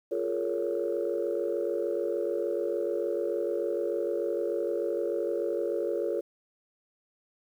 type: chord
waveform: sine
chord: Bb minor seventh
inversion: second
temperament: just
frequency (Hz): 349.6 / 419.5 / 466.2 / 559.4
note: F4 / Ab4 / Bb4 / Db5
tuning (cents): +2 / +17 / 0 / +16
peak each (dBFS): -32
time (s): 0.11-6.21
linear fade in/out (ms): 10
effects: tanh soft clip ceiling -19 dBFS + 10-bit